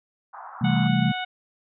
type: band-pass noise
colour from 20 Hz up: pink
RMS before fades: -40 dBFS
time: 0.33-0.88 s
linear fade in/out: 10 ms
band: 750 to 1400 Hz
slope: 48 dB/octave
type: chord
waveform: sine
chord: A minor seventh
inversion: first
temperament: equal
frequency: 130.81 / 164.81 / 196 / 220 Hz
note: C3 / E3 / G3 / A3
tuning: 0 / 0 / 0 / 0 cents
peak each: -24 dBFS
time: 0.61-1.12 s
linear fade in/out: 10 ms
type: harmonic tone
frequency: 736 Hz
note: F#5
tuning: 9 cents flat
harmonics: 1 / 2 / 3 / 4 / 5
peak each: -30 / -33 / -35 / -36 / -37 dBFS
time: 0.64-1.25 s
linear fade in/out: 10 ms
effects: none